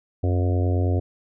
harmonic tone with a mistuned harmonic, 89.3 Hz, F2, 39 cents sharp, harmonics 1 / 3 / 4 / 5 / 6 / 7 / 8, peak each -19 / -29 / -31 / -33 / -35 / -36 / -37 dBFS, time 0.23-1 s, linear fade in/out 10 ms, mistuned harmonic 1, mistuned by +38 cents, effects none

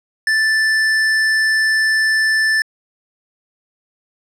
sine tone with hard clipping, 1760 Hz, A6, in tune, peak -14 dBFS, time 0.27-2.62 s, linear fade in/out 2 ms, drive 17 dB, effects low-pass 8000 Hz 12 dB/octave

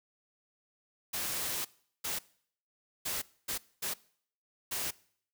white noise bursts at uneven times, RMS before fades -35 dBFS, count 6, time 1.13-1.65 / 2.04-2.19 / 3.05-3.22 / 3.48-3.58 / 3.82-3.94 / 4.71-4.91 s, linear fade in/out 10 ms, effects noise-tail reverb RT60 0.6 s tail -22 dB re dry

